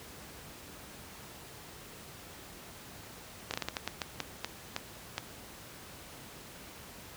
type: slowing click train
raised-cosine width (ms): 0.2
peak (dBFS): -15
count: 12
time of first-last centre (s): 3.51-5.181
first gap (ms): 28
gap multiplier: 1.31
effects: pink hiss -49 dBFS RMS until 7.16 s + high-pass 60 Hz 12 dB/octave